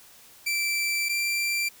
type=tone pair in turn; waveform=sawtooth; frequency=2337 / 2356 Hz; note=D7 / D7; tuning=-9 / +5 cents; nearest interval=unison; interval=14 cents; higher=second; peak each=-21 dBFS; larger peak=neither; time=0.46-1.09 / 1.09-1.69 s; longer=first; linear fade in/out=10 ms; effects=white hiss -52 dBFS RMS until 1.8 s